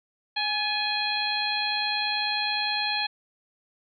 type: harmonic tone with a mistuned harmonic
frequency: 830.6 Hz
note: G#5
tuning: in tune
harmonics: 1 / 2 / 3 / 4 / 5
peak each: -31 / -33 / -31 / -32 / -29 dBFS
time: 0.36-3.07 s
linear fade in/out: 10 ms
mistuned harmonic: 2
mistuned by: +51 cents
effects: none